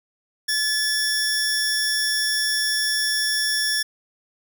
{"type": "tone pair together", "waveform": "sawtooth", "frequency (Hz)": [1726, 5480], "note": ["A6", "F8"], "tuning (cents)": [-34, -34], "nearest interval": "octave + minor sixth", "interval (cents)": 2000, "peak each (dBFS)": -20, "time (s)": [0.48, 3.83], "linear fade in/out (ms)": 10, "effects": []}